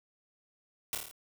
white noise with echo, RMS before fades -33 dBFS, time 0.93-0.95 s, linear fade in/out 0 ms, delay 27 ms, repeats 6, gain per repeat -3 dB, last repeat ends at 1.112 s, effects none

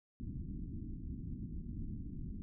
pink low-pass noise, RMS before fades -43 dBFS, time 0.2-2.42 s, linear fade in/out 0 ms, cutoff 300 Hz, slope 48 dB/octave, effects none

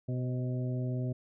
harmonic tone with a mistuned harmonic, 125.9 Hz, B2, 34 cents sharp, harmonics 1 / 2 / 3 / 4 / 5, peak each -31 / -38 / -43 / -48 / -45 dBFS, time 0.08-1.13 s, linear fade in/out 10 ms, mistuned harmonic 4, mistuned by +47 cents, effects none

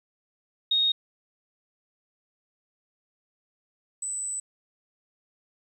sine tone pair in turn, 3729 / 7993 Hz, A#7 / B8, 0 / +20 cents, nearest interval octave + minor second, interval 1320 cents, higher second, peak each -20 / -29 dBFS, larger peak first, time 0.71-0.92 / 4.02-4.4 s, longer second, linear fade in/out 5 ms, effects 10-bit

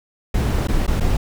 brown noise with dropouts, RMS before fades -18 dBFS, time 0.34-1.17 s, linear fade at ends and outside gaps 5 ms, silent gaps 0.673-0.684 / 0.866-0.877 / 1-1.006 s, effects none

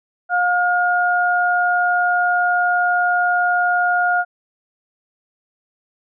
sine tone pair together, 713 / 1426 Hz, F5 / F6, +36 / +36 cents, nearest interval octave, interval 1200 cents, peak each -17 dBFS, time 0.29-4.25 s, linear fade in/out 50 ms, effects none

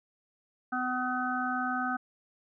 harmonic tone, 252.3 Hz, B3, 37 cents sharp, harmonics 1 / 3 / 5 / 6, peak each -34 / -34 / -34 / -34 dBFS, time 0.72-1.97 s, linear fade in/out 10 ms, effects none

